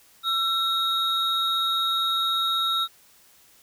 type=tone pair together; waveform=triangle; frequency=1342 / 3765 Hz; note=E6 / A#7; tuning=+31 / +16 cents; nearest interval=octave + tritone; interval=1785 cents; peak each=-24 / -22 dBFS; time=0.23-2.88 s; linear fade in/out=50 ms; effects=white hiss -56 dBFS RMS until 3.62 s